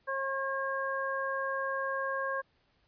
harmonic tone, 540 Hz, C#5, 45 cents flat, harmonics 1 / 2 / 3, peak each -35 / -35 / -35 dBFS, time 0.07-2.42 s, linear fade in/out 20 ms, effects pink hiss -71 dBFS RMS until 2.87 s + resampled to 11025 Hz

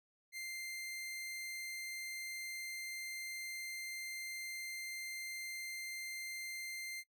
sawtooth tone, 2093 Hz, C7, in tune, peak -39 dBFS, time 0.32-7.04 s, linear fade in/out 50 ms, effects noise-tail reverb RT60 0.1 s tail -21 dB re dry

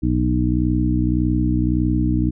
harmonic tone with a mistuned harmonic, 61.74 Hz, B1, in tune, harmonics 1 / 2 / 3 / 4 / 5, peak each -21 / -22 / -25 / -23 / -21 dBFS, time 0.02-2.31 s, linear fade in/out 20 ms, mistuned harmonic 1, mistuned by +48 cents, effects none

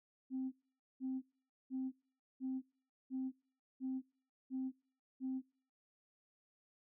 sine tone bursts, 261.4 Hz, C4, 1 cent flat, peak -36 dBFS, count 8, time 0.3-5.42 s, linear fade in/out 50 ms, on 220 ms, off 480 ms, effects noise-tail reverb RT60 0.5 s tail -26 dB re dry + tanh soft clip ceiling -33 dBFS

